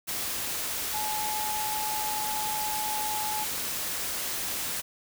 sine tone in noise, 854 Hz, G#5, 48 cents sharp, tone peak -31 dBFS, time 0.93-3.45 s, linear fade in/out 20 ms, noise white, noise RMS -32 dBFS, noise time 0.07-4.82 s, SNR -2 dB, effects none

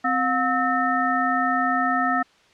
harmonic tone with a mistuned harmonic, 259.8 Hz, C4, 12 cents flat, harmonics 1 / 3 / 5 / 7, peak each -26 / -24 / -23 / -26 dBFS, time 0.04-2.23 s, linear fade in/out 10 ms, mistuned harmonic 3, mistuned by -140 cents, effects white hiss -56 dBFS RMS until 2.53 s + low-pass 4000 Hz 12 dB/octave

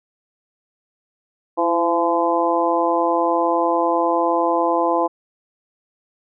harmonic tone with a mistuned harmonic, 170.6 Hz, F3, 40 cents flat, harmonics 2 / 3 / 4 / 5 / 6, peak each -22 / -22 / -22 / -22 / -22 dBFS, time 1.57-5.08 s, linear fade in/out 20 ms, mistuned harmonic 2, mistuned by -32 cents, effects none

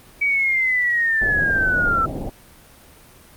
sine linear sweep, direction down, 2287 to 1318.5 Hz, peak -16 dBFS, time 0.21-2.06 s, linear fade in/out 10 ms
pink low-pass noise, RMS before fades -27 dBFS, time 1.21-2.3 s, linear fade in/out 5 ms, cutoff 780 Hz, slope 48 dB/octave
effects pink hiss -47 dBFS RMS until 3.36 s + Opus 32 kbps

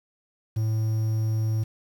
triangle tone, 110 Hz, A2, in tune, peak -20 dBFS, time 0.56-1.64 s, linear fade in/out 10 ms, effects 8-bit

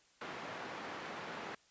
white band-pass noise, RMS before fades -45 dBFS, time 0.21-1.55 s, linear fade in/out 5 ms, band 170 to 1600 Hz, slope 12 dB/octave, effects white hiss -68 dBFS RMS until 1.7 s + resampled to 16000 Hz

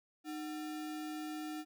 sine tone with sample-and-hold, 307.4 Hz, D#4, 21 cents flat, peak -39 dBFS, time 0.24-1.65 s, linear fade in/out 50 ms, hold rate 1050 Hz, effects none

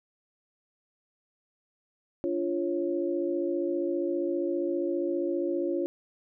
sine tone cluster, 291.2 / 346.2 / 549 Hz, D4 / F4 / C#5, -15 / -15 / -17 cents, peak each -33 / -28 / -33 dBFS, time 2.24-5.86 s, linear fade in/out 0 ms, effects none

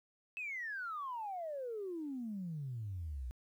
sine exponential sweep, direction down, 2637 to 58.27 Hz, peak -38 dBFS, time 0.37-3.31 s, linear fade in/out 0 ms, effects tanh soft clip ceiling -34 dBFS + 12-bit

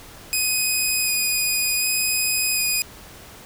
10% pulse tone with vibrato, 2491 Hz, D#7, 1 cent sharp, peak -11 dBFS, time 0.33-2.82 s, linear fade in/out 0 ms, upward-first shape square, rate 0.67 Hz, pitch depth 10 cents each way, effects pink hiss -43 dBFS RMS until 3.45 s

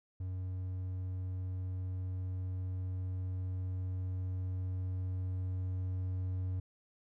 triangle tone with level ramp, 92.5 Hz, F#2, in tune, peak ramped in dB -34 to -31 dBFS, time 0.2-6.6 s, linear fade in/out 5 ms, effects none

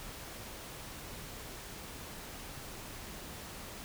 silence, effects pink hiss -46 dBFS RMS until 3.84 s

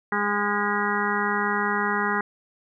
harmonic tone with a mistuned harmonic, 205.2 Hz, G#3, 21 cents flat, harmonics 1 / 2 / 4 / 5 / 6 / 7 / 8 / 9, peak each -30 / -30 / -30 / -30 / -30 / -30 / -30 / -30 dBFS, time 0.12-2.21 s, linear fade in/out 2 ms, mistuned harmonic 9, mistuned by +65 cents, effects none

